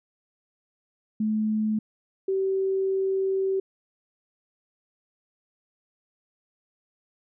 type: tone pair in turn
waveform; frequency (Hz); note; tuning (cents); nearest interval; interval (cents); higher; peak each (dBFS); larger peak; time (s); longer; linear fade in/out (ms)
sine; 215.8 / 384.5; A3 / G4; -33 / -33; minor seventh; 1000; second; -22; neither; 1.2-1.79 / 2.28-3.6; second; 5
effects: none